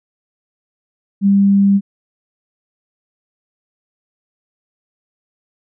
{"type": "tone", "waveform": "sine", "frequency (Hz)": 198.5, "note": "G3", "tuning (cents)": 22, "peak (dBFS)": -8, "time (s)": [1.21, 1.81], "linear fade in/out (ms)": 50, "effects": []}